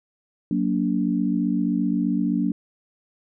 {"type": "chord", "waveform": "sine", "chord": "Gb augmented", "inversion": "none", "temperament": "equal with one note detuned", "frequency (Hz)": [185, 233.1, 288.3], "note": ["Gb3", "Bb3", "D4"], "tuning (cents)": [0, 0, -32], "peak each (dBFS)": -24, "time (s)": [0.51, 2.52], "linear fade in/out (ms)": 2, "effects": []}